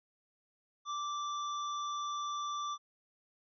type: tone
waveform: square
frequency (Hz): 1172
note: D6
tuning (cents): -4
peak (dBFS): -36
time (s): 0.85-2.78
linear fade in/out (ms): 50
effects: resampled to 16000 Hz